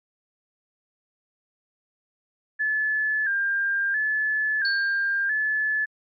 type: tone with vibrato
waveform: sine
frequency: 1661.2 Hz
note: G#6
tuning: in tune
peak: -21 dBFS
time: 2.59-5.86 s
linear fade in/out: 20 ms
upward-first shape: square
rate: 0.74 Hz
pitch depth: 67 cents each way
type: tone with exponential decay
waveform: sine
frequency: 4435 Hz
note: C#8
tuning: in tune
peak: -24 dBFS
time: 4.65-5.25 s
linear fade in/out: 1 ms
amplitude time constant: 130 ms
effects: MP3 64 kbps